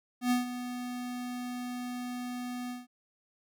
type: tone with ADSR envelope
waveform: square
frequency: 246.9 Hz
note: B3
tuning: in tune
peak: -24 dBFS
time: 0.21-2.87 s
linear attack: 100 ms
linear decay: 140 ms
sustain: -12 dB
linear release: 170 ms
effects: none